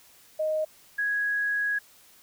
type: tone pair in turn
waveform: sine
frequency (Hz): 622.3 / 1661.3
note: D#5 / G#6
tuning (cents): 0 / 0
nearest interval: octave + perfect fourth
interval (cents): 1700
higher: second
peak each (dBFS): -24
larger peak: neither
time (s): 0.39-0.65 / 0.98-1.79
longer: second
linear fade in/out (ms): 10
effects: white hiss -56 dBFS RMS until 2.22 s